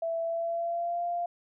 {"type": "tone with pitch glide", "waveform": "sine", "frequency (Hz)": [663, 695.2], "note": ["E5", "F5"], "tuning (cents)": [10, -8], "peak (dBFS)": -28, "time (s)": [0.02, 1.26], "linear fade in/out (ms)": 5, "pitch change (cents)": 82, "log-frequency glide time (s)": [0.21, 1.04], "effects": []}